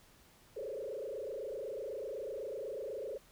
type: tone with frequency modulation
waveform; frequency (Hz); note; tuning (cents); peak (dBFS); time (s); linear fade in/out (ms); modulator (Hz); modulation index
sine; 485.9; B4; -28; -38; 0.56-3.18; 10; 28; 3
effects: pink hiss -63 dBFS RMS until 3.31 s